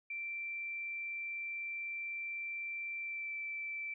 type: tone with pitch glide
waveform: sine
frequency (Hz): 2348 to 2329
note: D7 to D7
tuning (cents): -1 to -15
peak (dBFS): -38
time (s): 0.1-3.94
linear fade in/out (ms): 5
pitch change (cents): -14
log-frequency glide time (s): 2.99-3.33
effects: none